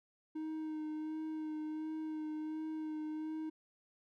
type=tone with vibrato; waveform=triangle; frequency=311.1 Hz; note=D#4; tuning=in tune; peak=-36 dBFS; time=0.35-3.5 s; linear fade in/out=10 ms; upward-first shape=sine; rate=1.4 Hz; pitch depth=19 cents each way; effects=none